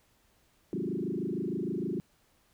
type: tone with frequency modulation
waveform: sine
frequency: 274.8 Hz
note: C#4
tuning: 15 cents flat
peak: -30 dBFS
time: 0.73-2 s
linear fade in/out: 0 ms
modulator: 26.5 Hz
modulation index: 4.3
effects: pink hiss -68 dBFS RMS until 2.53 s